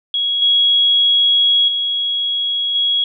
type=tone with level steps; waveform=sine; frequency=3322 Hz; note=G#7; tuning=in tune; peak=-15 / -10 / -16 / -13 dBFS; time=0.14-3.04 s; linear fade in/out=2 ms; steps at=0.42 / 1.68 / 2.75 s; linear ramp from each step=2 ms; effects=none